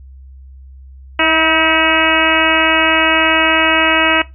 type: harmonic tone with a mistuned harmonic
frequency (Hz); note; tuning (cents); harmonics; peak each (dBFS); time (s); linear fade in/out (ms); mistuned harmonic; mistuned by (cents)
321.2; E4; -45; 1 / 2 / 3 / 4 / 5 / 6 / 7 / 8 / 9; -19 / -19 / -19 / -19 / -19 / -19 / -19 / -19 / -19; 1.19-4.22; 5; 5; -35
effects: noise-tail reverb RT60 0.2 s tail -17 dB re dry + added 66 Hz sine -34 dBFS peak until 4.34 s